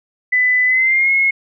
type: tone with pitch glide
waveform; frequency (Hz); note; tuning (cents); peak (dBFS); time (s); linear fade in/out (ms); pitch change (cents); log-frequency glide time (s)
sine; 2000 to 2168; B6 to C#7; +21 to -39; -11; 0.32-1.31; 10; +140; 0.66-1.11
effects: none